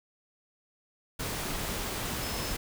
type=tone in noise; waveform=sine; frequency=5200 Hz; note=E8; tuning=24 cents flat; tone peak=-42 dBFS; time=2.22-2.53 s; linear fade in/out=10 ms; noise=pink; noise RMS=-34 dBFS; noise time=1.19-2.57 s; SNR=-11 dB; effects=none